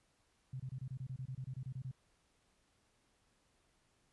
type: tone bursts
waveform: sine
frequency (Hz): 130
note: C3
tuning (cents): -11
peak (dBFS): -40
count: 15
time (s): 0.53-1.914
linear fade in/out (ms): 5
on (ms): 68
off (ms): 26
effects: pink hiss -75 dBFS RMS until 4.12 s + resampled to 24000 Hz